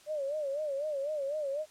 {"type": "tone with vibrato", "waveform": "sine", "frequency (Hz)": 580, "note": "D5", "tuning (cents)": -22, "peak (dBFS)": -31, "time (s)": [0.06, 1.66], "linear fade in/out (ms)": 50, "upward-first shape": "sine", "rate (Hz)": 4, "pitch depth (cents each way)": 120, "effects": ["white hiss -59 dBFS RMS until 1.7 s", "low-pass 9000 Hz 12 dB/octave"]}